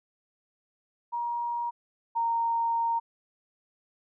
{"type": "tone pair in turn", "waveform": "sine", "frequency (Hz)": [948, 925.3], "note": ["A#5", "A#5"], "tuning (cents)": [29, -13], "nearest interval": "unison", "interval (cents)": 42, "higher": "first", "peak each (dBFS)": [-28, -24], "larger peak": "second", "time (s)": [[1.12, 1.71], [2.15, 3]], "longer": "second", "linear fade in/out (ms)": 20, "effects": []}